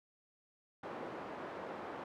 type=band-pass noise; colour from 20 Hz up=pink; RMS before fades=-45 dBFS; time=0.83-2.04 s; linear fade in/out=5 ms; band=310 to 1200 Hz; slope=12 dB/octave; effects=none